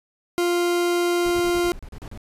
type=tone; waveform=40% pulse; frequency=349.2 Hz; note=F4; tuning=in tune; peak=-18 dBFS; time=0.38-1.72 s; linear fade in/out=0 ms
type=noise bursts; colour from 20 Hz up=brown; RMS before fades=-36 dBFS; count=10; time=1.25-2.175 s; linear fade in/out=0 ms; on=61 ms; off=35 ms
effects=resampled to 32000 Hz